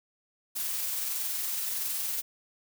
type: noise with amplitude modulation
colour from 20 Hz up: blue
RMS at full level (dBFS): -31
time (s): 0.55-2.22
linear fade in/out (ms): 20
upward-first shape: sine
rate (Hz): 21.5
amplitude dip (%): 25
effects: none